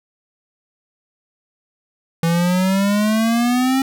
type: exponential sweep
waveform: square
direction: up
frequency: 164.81 to 269.2 Hz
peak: -15 dBFS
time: 2.23-3.82 s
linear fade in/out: 2 ms
effects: none